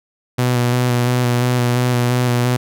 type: tone with vibrato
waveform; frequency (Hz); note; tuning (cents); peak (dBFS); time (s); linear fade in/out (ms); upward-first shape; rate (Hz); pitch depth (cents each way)
sawtooth; 123; B2; -7; -10; 0.38-2.57; 10; square; 2.9; 20
effects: none